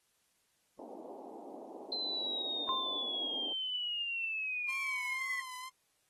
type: band-pass noise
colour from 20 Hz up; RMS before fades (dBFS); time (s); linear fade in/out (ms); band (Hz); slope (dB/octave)
pink; -48; 0.79-3.53; 2; 250 to 870; 48
type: linear sweep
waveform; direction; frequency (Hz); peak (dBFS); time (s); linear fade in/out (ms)
sine; down; 4100 to 1975.5; -34; 1.92-5.4; 2
type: tone with exponential decay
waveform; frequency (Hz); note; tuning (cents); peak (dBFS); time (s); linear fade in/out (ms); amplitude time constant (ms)
sine; 1046.5; C6; 0; -30; 2.69-3.29; 0; 130
type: tone with vibrato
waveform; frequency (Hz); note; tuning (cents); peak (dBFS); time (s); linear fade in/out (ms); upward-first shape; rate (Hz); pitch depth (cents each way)
sawtooth; 1046.5; C6; 0; -39; 4.68-5.7; 20; sine; 2; 66
effects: white hiss -75 dBFS RMS until 6.09 s + AAC 32 kbps